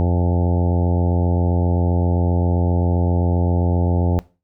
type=harmonic tone with a mistuned harmonic; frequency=87.6 Hz; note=F2; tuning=6 cents sharp; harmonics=1 / 2 / 3 / 4 / 5 / 6 / 7 / 8 / 9 / 10; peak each=-16 / -22 / -26 / -28 / -30 / -32 / -33 / -34 / -35 / -36 dBFS; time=0-4.19 s; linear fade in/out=0 ms; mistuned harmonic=9; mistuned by=+33 cents; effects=noise-tail reverb RT60 0.3 s tail -19 dB re dry